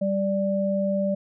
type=tone pair together; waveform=sine; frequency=195.8 / 587.3 Hz; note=G3 / D5; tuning=-2 / 0 cents; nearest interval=octave + perfect fifth; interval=1902 cents; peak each=-24 dBFS; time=0.01-1.15 s; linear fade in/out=10 ms; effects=none